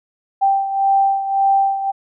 sine beating tone pair, 784 / 785.8 Hz, G5 / G5, 0 / +4 cents, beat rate 1.8 Hz, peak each -14 / -20 dBFS, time 0.41-1.92 s, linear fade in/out 20 ms, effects none

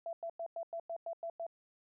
sine tone bursts, 670 Hz, E5, 28 cents sharp, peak -37 dBFS, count 9, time 0.06-1.466 s, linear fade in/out 2 ms, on 70 ms, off 97 ms, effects none

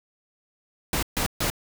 pink noise bursts, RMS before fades -25 dBFS, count 3, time 0.93-1.501 s, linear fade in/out 2 ms, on 97 ms, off 140 ms, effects none

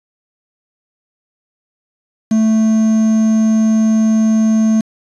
triangle tone with quantisation, 220 Hz, A3, in tune, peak -7 dBFS, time 2.31-4.81 s, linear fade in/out 5 ms, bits 5, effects resampled to 24000 Hz

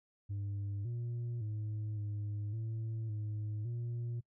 sine tone with pitch steps, 100.7 / 118.9 / 106.8 / 103.8 / 111.8 / 106.1 / 118.6 Hz, G2 / A#2 / G#2 / G#2 / A2 / G#2 / A#2, +47 / +35 / +49 / 0 / +28 / +38 / +30 cents, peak -33 dBFS, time 0.29-4.21 s, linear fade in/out 20 ms, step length 560 ms, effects noise-tail reverb RT60 0.1 s tail -26 dB re dry + tanh soft clip ceiling -35 dBFS

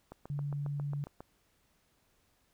click train, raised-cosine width 1 ms, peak -31 dBFS, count 9, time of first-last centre 0.12-1.205 s, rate 7.37 Hz
sine tone, 143.5 Hz, D3, 40 cents flat, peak -33 dBFS, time 0.3-1.04 s, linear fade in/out 0 ms
effects pink hiss -72 dBFS RMS until 2.53 s

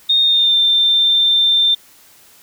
sine tone with pitch glide, 3686 to 3581 Hz, A#7 to A7, -20 to +30 cents, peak -10 dBFS, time 0.09-1.75 s, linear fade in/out 10 ms, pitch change -50 cents, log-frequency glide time 0.22-0.57 s, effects white hiss -47 dBFS RMS until 2.42 s

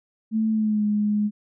sine tone with pitch glide, 220 to 209 Hz, A3 to G#3, 0 to +11 cents, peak -19 dBFS, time 0.31-1.31 s, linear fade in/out 50 ms, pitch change -89 cents, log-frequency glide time 0.5-0.85 s, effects none

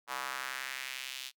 square tone with high-pass filter sweep, 65.6 Hz, C2, 5 cents sharp, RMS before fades -40 dBFS, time 0.07-1.32 s, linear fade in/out 50 ms, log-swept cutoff 1000 to 3400 Hz, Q 1.8, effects noise-tail reverb RT60 0.1 s tail -25 dB re dry

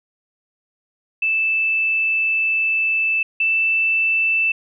sine tone pair in turn, 2637 / 2650 Hz, E7 / E7, 0 / +9 cents, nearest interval unison, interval 9 cents, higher second, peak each -16 / -15 dBFS, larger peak second, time 1.22-3.23 / 3.4-4.52 s, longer first, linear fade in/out 5 ms, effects none

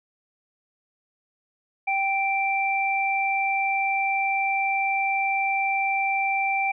sine tone pair together, 782 / 2350 Hz, G5 / D7, -4 / +1 cents, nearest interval octave + perfect fifth, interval 1905 cents, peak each -24 dBFS, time 1.87-6.72 s, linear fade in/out 10 ms, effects none

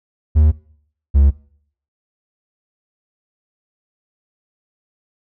triangle tone pair in turn, 76.5 / 69.99 Hz, D#2 / C#2, -29 / +17 cents, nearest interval major second, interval 154 cents, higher first, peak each -6 dBFS, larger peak neither, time 0.35-0.52 / 1.14-1.31 s, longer neither, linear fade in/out 20 ms, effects noise-tail reverb RT60 0.6 s tail -21 dB re dry

